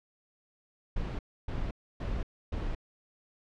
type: noise bursts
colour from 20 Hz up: brown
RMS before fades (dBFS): -33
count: 4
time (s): 0.96-2.75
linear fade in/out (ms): 5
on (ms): 230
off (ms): 290
effects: low-pass 4000 Hz 12 dB/octave